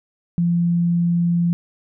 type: tone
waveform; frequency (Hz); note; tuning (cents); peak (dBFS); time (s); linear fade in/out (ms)
sine; 171.9; F3; -27; -15; 0.38-1.53; 0
effects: none